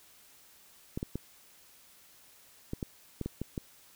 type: clicks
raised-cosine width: 3 ms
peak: -21 dBFS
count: 9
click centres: 0.975 / 1.029 / 1.156 / 2.734 / 2.828 / 3.213 / 3.26 / 3.416 / 3.578 s
effects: white hiss -59 dBFS RMS until 3.95 s